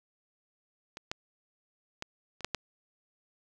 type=clicks; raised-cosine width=0.2 ms; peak=-24 / -16 / -19 / -29 / -13 / -13 dBFS; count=6; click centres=0.971 / 1.115 / 2.024 / 2.407 / 2.446 / 2.547 s; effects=none